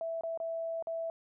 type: tone with dropouts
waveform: sine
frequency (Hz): 659.3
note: E5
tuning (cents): 0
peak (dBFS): -33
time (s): 0.01-1.1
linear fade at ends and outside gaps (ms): 1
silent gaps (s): 0.21-0.235 / 0.375-0.401 / 0.825-0.871
effects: none